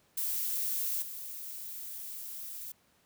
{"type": "noise with level steps", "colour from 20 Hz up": "violet", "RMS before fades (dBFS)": [-33, -42], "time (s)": [0.17, 2.72], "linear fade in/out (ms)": 5, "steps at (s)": 1.02, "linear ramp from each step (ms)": 5, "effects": ["pink hiss -68 dBFS RMS until 3.05 s", "high-pass 80 Hz 12 dB/octave"]}